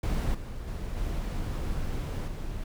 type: noise with level steps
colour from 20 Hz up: brown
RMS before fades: -27 / -37 / -34 / -31 / -35 dBFS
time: 0.03-2.64 s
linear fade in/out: 5 ms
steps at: 0.34 / 0.67 / 0.96 / 2.27 s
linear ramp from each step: 10 ms
effects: none